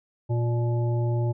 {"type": "harmonic tone with a mistuned harmonic", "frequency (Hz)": 118.2, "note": "A#2", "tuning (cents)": 24, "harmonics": [1, 3, 5, 7], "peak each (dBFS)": [-22, -32, -36, -39], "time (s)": [0.29, 1.33], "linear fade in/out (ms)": 20, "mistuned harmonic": 7, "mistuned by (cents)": 58, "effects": []}